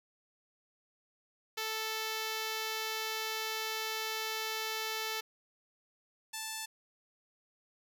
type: tone pair in turn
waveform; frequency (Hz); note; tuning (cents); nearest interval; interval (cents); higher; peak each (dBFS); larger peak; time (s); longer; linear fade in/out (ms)
5% pulse; 440 / 880; A4 / A5; 0 / 0; octave; 1200; second; -23 / -26; first; 1.57-5.21 / 6.33-6.66; first; 10
effects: none